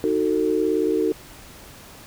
sine chord, D# diminished, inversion none, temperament equal with one note detuned, 311.1 / 370 / 448.2 Hz, D#4 / F#4 / A4, 0 / 0 / +32 cents, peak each -23 / -23 / -22 dBFS, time 0.04-1.12 s, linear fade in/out 0 ms, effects pink hiss -44 dBFS RMS until 2.06 s

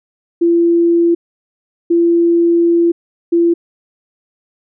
sine tone bursts at uneven times, 340 Hz, F4, 46 cents flat, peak -8 dBFS, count 3, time 0.41-1.15 / 1.9-2.92 / 3.32-3.54 s, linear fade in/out 10 ms, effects none

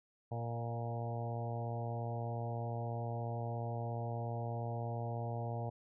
harmonic tone with a mistuned harmonic, 116.9 Hz, A#2, 5 cents sharp, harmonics 1 / 2 / 3 / 4 / 5 / 6 / 7 / 8, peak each -38 / -49 / -52 / -47 / -47 / -46 / -48 / -54 dBFS, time 0.31-5.7 s, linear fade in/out 10 ms, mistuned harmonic 5, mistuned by +17 cents, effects none

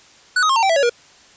square tone with pitch steps, 1480 / 1259 / 1071 / 911 / 775 / 659.3 / 560.8 / 477.1 Hz, F#6 / D#6 / C6 / A#5 / G5 / E5 / C#5 / A#4, 0 / +20 / +40 / -40 / -20 / 0 / +20 / +40 cents, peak -14 dBFS, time 0.36-0.896 s, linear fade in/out 5 ms, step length 67 ms, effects white hiss -48 dBFS RMS until 1.36 s + resampled to 16000 Hz

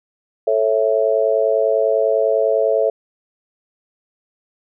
sine chord, A major, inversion none, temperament just, 440 / 550 / 660 Hz, A4 / C#5 / E5, 0 / -14 / +2 cents, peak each -18 dBFS, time 0.47-2.9 s, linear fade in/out 5 ms, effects none

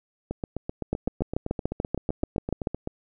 two click trains, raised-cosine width 2 ms, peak -16 / -11 dBFS, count 21 / 13, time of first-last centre 0.31-2.874 / 0.93-2.672 s, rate 7.8 / 6.89 Hz, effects none

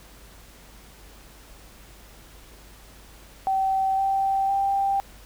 sine tone with pitch steps, 770 / 778.9 / 788 Hz, G5 / G5 / G5, -31 / -11 / +9 cents, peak -20 dBFS, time 3.47-5 s, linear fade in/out 0 ms, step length 510 ms, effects added 50 Hz sine -49 dBFS peak until 5.25 s + pink hiss -50 dBFS RMS until 5.25 s

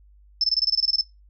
sine tone bursts, 5270 Hz, E8, 1 cent flat, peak -17 dBFS, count 12, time 0.41-1.011 s, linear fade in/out 2 ms, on 29 ms, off 23 ms, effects noise-tail reverb RT60 0.2 s tail -19 dB re dry + added 50 Hz sine -50 dBFS peak until 1.29 s

